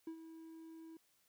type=tone with ADSR envelope; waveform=triangle; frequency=324.7 Hz; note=E4; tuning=26 cents flat; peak=-39 dBFS; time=0.07-0.97 s; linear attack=4 ms; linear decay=81 ms; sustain=-10 dB; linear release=3 ms; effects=white hiss -75 dBFS RMS until 1.28 s